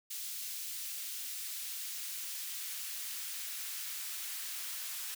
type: noise with high-pass filter sweep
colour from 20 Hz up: white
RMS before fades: -41 dBFS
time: 0.1-5.15 s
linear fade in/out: 10 ms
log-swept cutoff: 3000 to 1400 Hz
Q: 0.7
effects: none